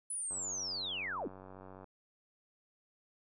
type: linear sweep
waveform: sine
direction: down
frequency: 10100 to 181.4 Hz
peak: -36 dBFS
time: 0.1-1.28 s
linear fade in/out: 5 ms
type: click train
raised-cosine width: 1 ms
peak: -37 dBFS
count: 146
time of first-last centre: 0.31-1.843 s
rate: 94.6 Hz
effects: none